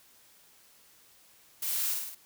blue noise with echo, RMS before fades -33 dBFS, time 1.62-1.94 s, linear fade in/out 5 ms, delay 52 ms, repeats 4, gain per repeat -3 dB, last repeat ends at 2.148 s, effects white hiss -60 dBFS RMS until 2.25 s

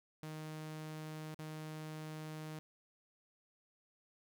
sawtooth tone with dropouts, 155.56 Hz, D#3, in tune, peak -40 dBFS, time 0.23-2.59 s, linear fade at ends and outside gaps 0 ms, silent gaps 1.344-1.391 s, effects none

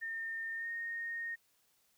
sine tone with pitch glide, 1817 to 1850.9 Hz, A#6 to A#6, -45 to -13 cents, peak -37 dBFS, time 0.01-1.36 s, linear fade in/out 20 ms, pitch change +32 cents, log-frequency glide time 0.56-0.68 s, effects white hiss -73 dBFS RMS until 1.97 s

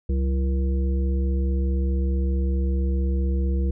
harmonic tone with a mistuned harmonic, 67.7 Hz, C#2, 40 cents flat, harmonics 1 / 3 / 5 / 7, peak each -20 / -30 / -34 / -37 dBFS, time 0.09-3.71 s, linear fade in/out 5 ms, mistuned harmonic 3, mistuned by -140 cents, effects none

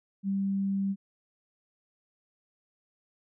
sine tone, 196 Hz, G3, in tune, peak -26 dBFS, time 0.23-0.96 s, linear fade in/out 50 ms, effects none

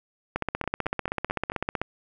two click trains, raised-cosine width 0.5 ms, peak -19 / -11 dBFS, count 5 / 24, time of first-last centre 0.64-1.519 / 0.36-1.816 s, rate 4.55 / 15.8 Hz, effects none

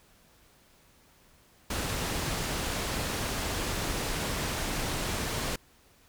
pink low-pass noise, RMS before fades -32 dBFS, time 1.7-5.56 s, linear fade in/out 5 ms, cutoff 11000 Hz, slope 12 dB/octave, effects pink hiss -61 dBFS RMS until 6.08 s

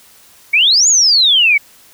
sine exponential two-way sweep, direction up then down, 2191 to 7040 to 2191 Hz, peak -7 dBFS, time 0.53-1.58 s, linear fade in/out 10 ms, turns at 0.88 s, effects white hiss -45 dBFS RMS until 1.93 s

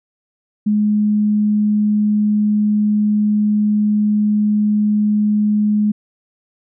sine tone, 210 Hz, G#3, 19 cents sharp, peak -12 dBFS, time 0.66-5.92 s, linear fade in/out 10 ms, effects none

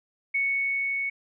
sine tone with level ramp, 2217 Hz, C#7, in tune, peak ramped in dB -22 to -26 dBFS, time 0.34-1.1 s, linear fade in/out 10 ms, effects none

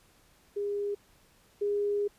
sine tone pair in turn, 407.2 / 409.3 Hz, G#4 / G#4, -34 / -25 cents, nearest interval unison, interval 9 cents, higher second, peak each -29 / -26 dBFS, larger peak second, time 0.56-0.95 / 1.61-2.08 s, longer second, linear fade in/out 10 ms, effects pink hiss -63 dBFS RMS until 2.18 s + resampled to 32000 Hz

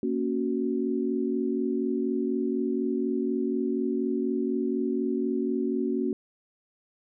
sine chord, F# major, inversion first, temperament equal, 233.1 / 277.2 / 370 Hz, A#3 / C#4 / F#4, 0 / 0 / 0 cents, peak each -29 dBFS, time 0.03-6.13 s, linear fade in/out 2 ms, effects none

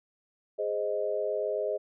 sine chord, Ab major, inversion none, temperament equal, 415.3 / 523.3 / 622.3 Hz, Ab4 / C5 / Eb5, 0 / 0 / 0 cents, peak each -32 / -33 / -31 dBFS, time 0.58-1.78 s, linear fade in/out 20 ms, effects none

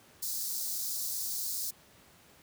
white high-pass noise, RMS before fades -35 dBFS, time 0.22-1.71 s, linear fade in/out 10 ms, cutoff 4200 Hz, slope 48 dB/octave, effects pink hiss -59 dBFS RMS until 2.42 s + high-pass 80 Hz 12 dB/octave

